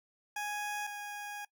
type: tone pair in turn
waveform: 20% pulse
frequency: 830.6 / 824.4 Hz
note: G#5 / G#5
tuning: 0 / -13 cents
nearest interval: unison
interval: 13 cents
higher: first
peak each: -30 / -35 dBFS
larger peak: first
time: 0.36-0.87 / 0.87-1.45 s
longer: second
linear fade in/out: 5 ms
effects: noise-tail reverb RT60 0.1 s tail -21 dB re dry